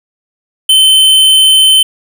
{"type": "tone", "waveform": "square", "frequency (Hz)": 3073, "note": "G7", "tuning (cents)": -35, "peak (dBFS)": -4, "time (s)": [0.69, 1.83], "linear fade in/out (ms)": 5, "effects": []}